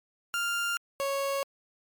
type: tone pair in turn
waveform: 30% pulse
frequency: 1396.9 / 552.6 Hz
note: F6 / C#5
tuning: 0 / -6 cents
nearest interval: octave + major third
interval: 1606 cents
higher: first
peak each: -25 dBFS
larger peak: neither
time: 0.34-0.77 / 1-1.43 s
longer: neither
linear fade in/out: 0 ms
effects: MP3 96 kbps